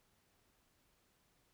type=silence; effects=pink hiss -75 dBFS RMS until 1.53 s